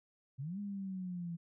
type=linear two-way sweep; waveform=sine; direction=up then down; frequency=123.47 to 205.7 to 167 Hz; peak=-38 dBFS; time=0.38-1.37 s; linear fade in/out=20 ms; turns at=0.59 s; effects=none